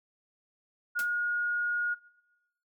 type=tone; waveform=sine; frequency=1437 Hz; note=F6; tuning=49 cents sharp; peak=-27 dBFS; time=0.95-1.95 s; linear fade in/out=20 ms
type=noise with exponential decay; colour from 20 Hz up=white; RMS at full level=-36 dBFS; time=0.99-1.1 s; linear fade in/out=0 ms; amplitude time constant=23 ms
effects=noise-tail reverb RT60 1.0 s tail -21 dB re dry